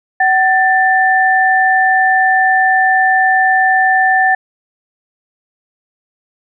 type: tone pair together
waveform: sine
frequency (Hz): 756.3 / 1776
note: F#5 / A6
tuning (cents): +38 / +16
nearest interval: octave + minor third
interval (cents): 1478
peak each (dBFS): -11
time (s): 0.2-4.35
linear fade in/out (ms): 5
effects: none